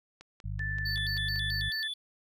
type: click train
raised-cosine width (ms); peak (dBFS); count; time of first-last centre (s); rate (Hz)
0.2; -31; 7; 0.21-1.359; 5.22
type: harmonic tone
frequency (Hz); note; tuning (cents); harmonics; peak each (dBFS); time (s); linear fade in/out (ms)
50.8; G#1; -38; 1 / 2 / 3; -36 / -36 / -42; 0.44-1.7; 10
type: tone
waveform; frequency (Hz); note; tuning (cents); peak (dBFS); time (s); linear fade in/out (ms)
sine; 1760; A6; 0; -33; 0.59-1.88; 10
type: tone with vibrato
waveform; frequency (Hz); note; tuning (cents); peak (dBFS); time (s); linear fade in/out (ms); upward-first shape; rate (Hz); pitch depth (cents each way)
triangle; 3952; B7; 0; -32; 0.85-1.94; 10; square; 4.6; 230
effects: none